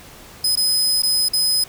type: tone with dropouts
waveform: sawtooth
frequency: 5040 Hz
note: D#8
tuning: 21 cents sharp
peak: -13 dBFS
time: 0.44-1.64 s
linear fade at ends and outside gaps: 5 ms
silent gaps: 0.556-0.572 / 1.022-1.032 / 1.286-1.333 s
effects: pink hiss -42 dBFS RMS until 1.68 s